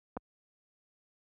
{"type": "clicks", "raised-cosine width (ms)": 1, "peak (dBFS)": -24, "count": 2, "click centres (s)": [0.168, 0.172], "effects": ["high-pass 60 Hz 12 dB/octave"]}